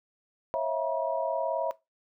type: tone cluster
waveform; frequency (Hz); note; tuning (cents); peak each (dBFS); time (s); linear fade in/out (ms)
sine; 544 / 648 / 687 / 960; C#5 / E5 / F5 / B5; -33 / -30 / -29 / -49; -31 / -30 / -37 / -32; 0.54-1.71; 0
effects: noise-tail reverb RT60 0.2 s tail -18 dB re dry